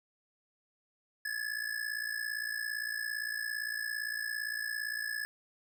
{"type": "ring-modulated tone", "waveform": "square", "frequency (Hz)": 1705, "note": "G#6", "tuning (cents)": 45, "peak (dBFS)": -32, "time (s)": [1.25, 5.25], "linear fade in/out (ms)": 0, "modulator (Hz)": 28.8, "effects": []}